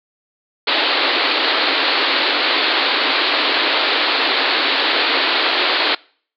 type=band-pass noise; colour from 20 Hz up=white; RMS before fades=-17 dBFS; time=0.67-5.95 s; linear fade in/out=5 ms; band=260 to 4500 Hz; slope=96 dB/octave; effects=noise-tail reverb RT60 0.5 s tail -25 dB re dry